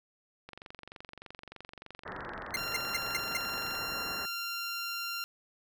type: click train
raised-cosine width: 0.3 ms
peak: -29 dBFS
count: 77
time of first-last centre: 0.49-3.752 s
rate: 23.3 Hz
type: low-pass noise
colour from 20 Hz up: white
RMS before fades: -42 dBFS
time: 2.05-4.26 s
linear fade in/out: 10 ms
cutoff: 1900 Hz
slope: 96 dB/octave
type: tone bursts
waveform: sawtooth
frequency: 2093 Hz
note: C7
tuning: in tune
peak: -26 dBFS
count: 5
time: 2.54-3.37 s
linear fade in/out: 2 ms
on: 22 ms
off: 180 ms
type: tone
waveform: 15% pulse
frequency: 1384 Hz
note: F6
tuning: 16 cents flat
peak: -28 dBFS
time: 2.57-5.24 s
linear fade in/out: 0 ms
effects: none